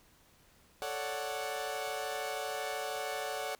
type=chord; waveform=sawtooth; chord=D major seventh; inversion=second; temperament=equal; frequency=440 / 554.4 / 587.3 / 740 Hz; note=A4 / C#5 / D5 / F#5; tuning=0 / 0 / 0 / 0 cents; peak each=-38 / -38 / -38 / -35 dBFS; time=0.82-3.55 s; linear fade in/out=0 ms; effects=pink hiss -64 dBFS RMS until 3.59 s